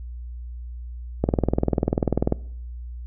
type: click train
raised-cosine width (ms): 2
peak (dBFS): -6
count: 23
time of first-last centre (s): 1.24-2.324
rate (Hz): 20.3
effects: noise-tail reverb RT60 0.7 s tail -23 dB re dry + added 60 Hz sine -32 dBFS peak until 3.06 s